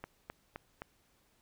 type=click train; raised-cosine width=0.5 ms; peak=-26 dBFS; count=4; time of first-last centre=0.04-0.819 s; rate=3.85 Hz; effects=pink hiss -71 dBFS RMS until 1.41 s